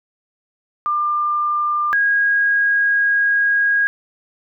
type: tone pair in turn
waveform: sine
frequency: 1196 / 1639.6 Hz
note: D6 / G#6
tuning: +31 / -23 cents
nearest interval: perfect fourth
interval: 546 cents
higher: second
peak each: -16 / -13 dBFS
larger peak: second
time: 0.86-1.93 / 1.93-3.87 s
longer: second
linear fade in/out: 0 ms
effects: none